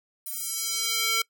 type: tone with high-pass filter sweep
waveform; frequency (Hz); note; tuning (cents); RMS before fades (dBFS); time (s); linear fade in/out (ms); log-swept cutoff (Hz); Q
square; 450.4; A4; +40; -28; 0.26-1.22; 5; 12000 to 1800; 0.92
effects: noise-tail reverb RT60 0.1 s tail -22 dB re dry